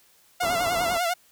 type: tone with vibrato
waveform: sawtooth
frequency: 695 Hz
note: F5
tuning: 9 cents flat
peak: -19 dBFS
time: 0.4-1.14 s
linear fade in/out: 10 ms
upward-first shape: sine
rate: 10 Hz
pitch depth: 75 cents each way
type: low-pass noise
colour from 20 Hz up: white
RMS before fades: -34 dBFS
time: 0.42-0.98 s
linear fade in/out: 10 ms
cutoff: 1300 Hz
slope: 48 dB/octave
effects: white hiss -59 dBFS RMS until 1.31 s